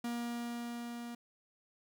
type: tone with level ramp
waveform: 45% pulse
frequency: 237.4 Hz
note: A#3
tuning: 32 cents sharp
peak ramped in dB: -35 to -42 dBFS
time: 0.04-1.15 s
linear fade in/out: 5 ms
effects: none

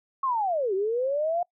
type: linear two-way sweep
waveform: sine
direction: down then up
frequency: 1106 to 370 to 712 Hz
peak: -23 dBFS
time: 0.23-1.43 s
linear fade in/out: 5 ms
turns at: 0.74 s
effects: noise-tail reverb RT60 0.1 s tail -24 dB re dry

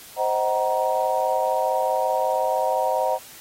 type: chord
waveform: sine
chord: C half-diminished seventh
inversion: none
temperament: just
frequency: 523.3 / 627.9 / 753.5 / 941.9 Hz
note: C5 / Eb5 / Gb5 / Bb5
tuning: 0 / +16 / +31 / +18 cents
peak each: -25 dBFS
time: 0.16-3.19 s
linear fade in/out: 50 ms
effects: white hiss -44 dBFS RMS until 3.4 s + AAC 48 kbps

